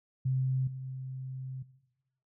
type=tone with level steps; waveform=sine; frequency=130.81 Hz; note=C3; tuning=in tune; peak=-26 / -36 dBFS; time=0.25-1.63 s; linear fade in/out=10 ms; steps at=0.67 s; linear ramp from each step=5 ms; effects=noise-tail reverb RT60 1.0 s tail -18 dB re dry